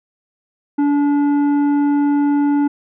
sine tone with tanh clipping, 288 Hz, D4, 34 cents flat, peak -14 dBFS, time 0.78-2.68 s, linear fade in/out 10 ms, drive 9 dB, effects none

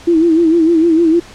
sine tone with vibrato, 329.6 Hz, E4, in tune, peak -7 dBFS, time 0.07-1.2 s, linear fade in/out 10 ms, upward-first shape sine, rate 6.6 Hz, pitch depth 80 cents each way, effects pink hiss -37 dBFS RMS until 1.34 s + low-pass 7000 Hz 12 dB/octave

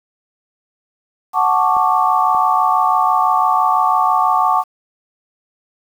sine chord, D major seventh, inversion first, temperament equal, 740 / 880 / 1108.7 / 1174.7 Hz, F#5 / A5 / C#6 / D6, 0 / 0 / 0 / 0 cents, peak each -17 dBFS, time 1.33-4.64 s, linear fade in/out 50 ms
clicks, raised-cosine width 1 ms, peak -18 dBFS, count 2, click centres 1.767 / 2.348 s
effects 7-bit

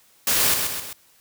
white noise with echo, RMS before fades -20 dBFS, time 0.27-0.54 s, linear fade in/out 2 ms, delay 130 ms, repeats 3, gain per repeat -5 dB, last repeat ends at 0.93 s, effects white hiss -57 dBFS RMS until 1.2 s

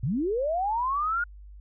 sine linear sweep, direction up, 103 to 1450 Hz, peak -24 dBFS, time 0.03-1.24 s, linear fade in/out 5 ms, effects added 50 Hz sine -43 dBFS peak until 1.6 s

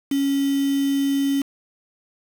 sine tone with quantisation, 277.2 Hz, C#4, in tune, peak -18 dBFS, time 0.11-1.42 s, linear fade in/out 5 ms, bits 5, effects none

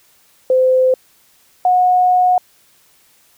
sine tone pair in turn, 515 / 728.3 Hz, C5 / F#5, -28 / -28 cents, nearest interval tritone, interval 600 cents, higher second, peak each -9 dBFS, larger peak neither, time 0.5-0.94 / 1.65-2.38 s, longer second, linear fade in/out 2 ms, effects white hiss -53 dBFS RMS until 3.37 s

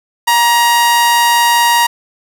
sawtooth tone with amplitude modulation, 945 Hz, A#5, 23 cents sharp, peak -3 dBFS, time 0.27-1.87 s, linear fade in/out 10 ms, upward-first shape sine, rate 221 Hz, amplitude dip 30%, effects none

